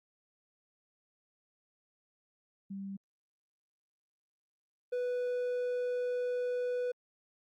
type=tone pair in turn; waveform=sine / triangle; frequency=196 / 493.9 Hz; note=G3 / B4; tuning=0 / 0 cents; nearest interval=octave + major third; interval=1600 cents; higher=second; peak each=-38 / -29 dBFS; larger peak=second; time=2.7-2.97 / 4.92-6.92 s; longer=second; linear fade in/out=10 ms; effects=Opus 48 kbps